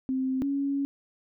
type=tone pair in turn; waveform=sine; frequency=261.7 / 278.7 Hz; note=C4 / C#4; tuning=0 / +9 cents; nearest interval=minor second; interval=109 cents; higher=second; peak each=-25 dBFS; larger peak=neither; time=0.09-0.42 / 0.42-0.85 s; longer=second; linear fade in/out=0 ms; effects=none